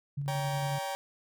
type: tone with tremolo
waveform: sine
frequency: 141.5 Hz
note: C#3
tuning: 36 cents sharp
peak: -30 dBFS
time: 0.17-0.79 s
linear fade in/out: 10 ms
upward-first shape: square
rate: 11 Hz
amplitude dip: 25%
type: chord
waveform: 40% pulse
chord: G diminished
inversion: second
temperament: just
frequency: 564.5 / 784 / 940.8 Hz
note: Db5 / G5 / Bb5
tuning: +31 / 0 / +16 cents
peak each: -37 / -35 / -39 dBFS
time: 0.28-0.95 s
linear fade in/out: 0 ms
effects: none